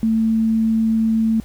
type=tone; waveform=sine; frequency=223 Hz; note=A3; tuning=23 cents sharp; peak=-14 dBFS; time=0.03-1.4 s; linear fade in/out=0 ms; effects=added 60 Hz sine -39 dBFS peak until 1.44 s + pink hiss -48 dBFS RMS until 1.44 s